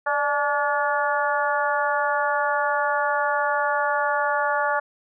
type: harmonic tone with a mistuned harmonic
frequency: 287.1 Hz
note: D4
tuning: 39 cents flat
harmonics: 2 / 3 / 4 / 5 / 6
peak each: -26 / -25 / -27 / -26 / -29 dBFS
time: 0.06-4.8 s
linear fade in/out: 10 ms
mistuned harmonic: 2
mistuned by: +43 cents
effects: none